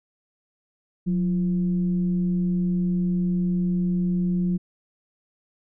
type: tone with frequency modulation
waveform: sine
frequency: 180 Hz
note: F#3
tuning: 47 cents flat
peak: -20 dBFS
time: 1.06-4.58 s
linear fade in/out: 20 ms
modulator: 160 Hz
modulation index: 0.35
effects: none